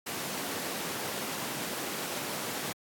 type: high-pass noise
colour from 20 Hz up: pink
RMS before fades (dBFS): -36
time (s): 0.06-2.73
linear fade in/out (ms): 10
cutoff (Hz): 190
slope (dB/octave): 12
effects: high-pass 100 Hz 12 dB/octave + AAC 64 kbps